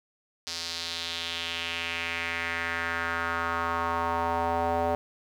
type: tone with band-pass filter sweep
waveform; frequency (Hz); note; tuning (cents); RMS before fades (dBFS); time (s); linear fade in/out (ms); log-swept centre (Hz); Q
square; 84.1; E2; +35; -30; 0.47-4.95; 0; 4900 to 680; 2.8
effects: 9-bit